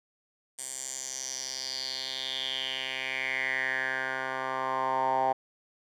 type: tone with band-pass filter sweep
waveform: 10% pulse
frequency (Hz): 131.5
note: C3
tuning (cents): +9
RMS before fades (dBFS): -32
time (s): 0.58-5.33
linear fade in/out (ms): 10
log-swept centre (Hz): 8400 to 810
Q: 5.5
effects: none